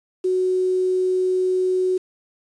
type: tone with quantisation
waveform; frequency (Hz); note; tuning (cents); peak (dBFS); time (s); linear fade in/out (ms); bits
sine; 370; F#4; 0; -17; 0.24-1.98; 10; 7
effects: resampled to 22050 Hz